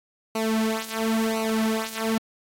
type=tone with flanger; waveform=sawtooth; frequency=222 Hz; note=A3; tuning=16 cents sharp; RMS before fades=-25 dBFS; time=0.35-2.18 s; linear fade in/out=5 ms; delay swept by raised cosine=0.58 to 4.48 ms; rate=0.96 Hz; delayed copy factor=-0.85; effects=AAC 64 kbps